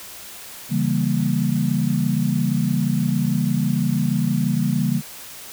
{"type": "chord", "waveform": "sine", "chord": "C# diminished seventh", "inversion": "none", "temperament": "equal", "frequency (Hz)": [138.59, 164.81, 196, 233.1], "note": ["C#3", "E3", "G3", "Bb3"], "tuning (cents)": [0, 0, 0, 0], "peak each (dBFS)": -23, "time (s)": [0.69, 5.02], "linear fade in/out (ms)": 50, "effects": ["white hiss -38 dBFS RMS until 5.52 s"]}